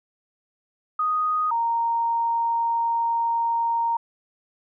sine tone pair in turn, 1244.5 / 928 Hz, D#6 / A#5, 0 / -8 cents, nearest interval perfect fourth, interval 508 cents, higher first, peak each -20 dBFS, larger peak neither, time 0.99-1.51 / 1.51-3.97 s, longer second, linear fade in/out 5 ms, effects none

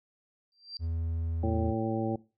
sine tone with exponential growth, 4711 Hz, D8, 5 cents sharp, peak -33 dBFS, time 0.52-0.77 s, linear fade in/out 1 ms, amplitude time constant 54 ms
triangle tone, 82.41 Hz, E2, in tune, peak -27 dBFS, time 0.79-1.74 s, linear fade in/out 50 ms
harmonic tone, 111.5 Hz, A2, 23 cents sharp, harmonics 1 / 2 / 3 / 4 / 5 / 7, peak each -34 / -33 / -32 / -38 / -36 / -37 dBFS, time 1.43-2.16 s, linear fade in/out 5 ms
effects noise-tail reverb RT60 0.3 s tail -20 dB re dry + MP3 64 kbps

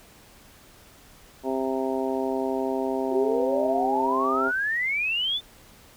harmonic tone, 132.2 Hz, C3, 18 cents sharp, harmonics 2 / 3 / 4 / 5 / 6 / 7, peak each -29 / -28 / -34 / -31 / -37 / -35 dBFS, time 1.43-4.52 s, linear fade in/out 50 ms
sine exponential sweep, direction up, 360.1 to 3593 Hz, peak -23 dBFS, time 3.1-5.41 s, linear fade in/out 50 ms
effects pink hiss -52 dBFS RMS until 5.96 s

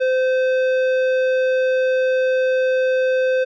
triangle tone with tanh clipping, 516 Hz, C5, 24 cents flat, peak -17 dBFS, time 0-3.45 s, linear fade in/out 20 ms, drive 16 dB, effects none

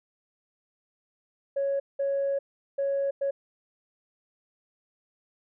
sine tone bursts at uneven times, 554.4 Hz, C#5, in tune, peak -23 dBFS, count 4, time 1.56-1.8 / 1.99-2.39 / 2.78-3.11 / 3.21-3.31 s, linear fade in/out 10 ms, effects tanh soft clip ceiling -21 dBFS

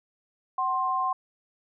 sine tone pair together, 752.6 / 1054 Hz, F#5 / C6, +29 / +12 cents, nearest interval tritone, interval 583 cents, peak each -29 / -25 dBFS, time 0.58-1.13 s, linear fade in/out 5 ms, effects none

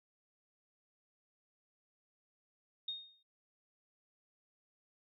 sine tone with exponential decay, 3703 Hz, A#7, 12 cents flat, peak -35 dBFS, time 2.88-3.23 s, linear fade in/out 5 ms, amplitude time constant 76 ms, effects none

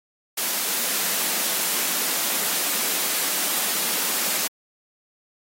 white high-pass noise, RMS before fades -24 dBFS, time 0.37-4.48 s, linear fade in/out 10 ms, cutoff 170 Hz, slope 96 dB/octave, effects AAC 48 kbps

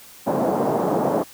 white band-pass noise, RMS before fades -21 dBFS, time 0.26-1.24 s, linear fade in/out 20 ms, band 150 to 790 Hz, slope 24 dB/octave, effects white hiss -45 dBFS RMS until 1.33 s

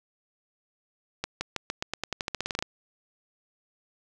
accelerating click train, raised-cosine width 0.2 ms, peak -12 dBFS, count 17, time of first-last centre 1.24-2.625 s, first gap 170 ms, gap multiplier 0.9, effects none

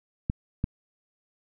clicks, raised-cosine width 5 ms, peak -13 dBFS, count 2, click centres 0.299 / 0.641 s, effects none

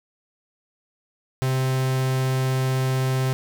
45% pulse tone, 130.81 Hz, C3, in tune, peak -20 dBFS, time 1.42-3.33 s, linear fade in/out 0 ms, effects none

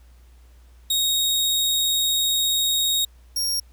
sawtooth tone pair in turn, 3757 / 5576 Hz, A#7 / F8, +13 / -4 cents, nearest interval perfect fifth, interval 683 cents, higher second, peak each -16 / -19 dBFS, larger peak first, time 0.9-3.05 / 3.36-3.6 s, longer first, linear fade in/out 5 ms, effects added 60 Hz sine -47 dBFS peak until 3.72 s + pink hiss -61 dBFS RMS until 3.72 s

